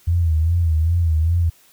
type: tone with vibrato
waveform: sine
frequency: 82.41 Hz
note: E2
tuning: in tune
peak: -14 dBFS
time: 0.07-1.5 s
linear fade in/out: 10 ms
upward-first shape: sine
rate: 2.5 Hz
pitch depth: 91 cents each way
effects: white hiss -53 dBFS RMS until 1.72 s